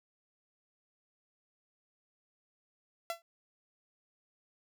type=tone with exponential decay; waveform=sawtooth; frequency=675 Hz; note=E5; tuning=41 cents sharp; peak=-27 dBFS; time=3.1-3.22 s; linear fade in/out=1 ms; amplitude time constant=25 ms; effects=none